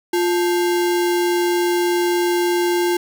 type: tone with sample-and-hold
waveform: sine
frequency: 350.8 Hz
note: F4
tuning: 8 cents sharp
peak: -15 dBFS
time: 0.13-2.97 s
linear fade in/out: 5 ms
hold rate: 1225 Hz
effects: none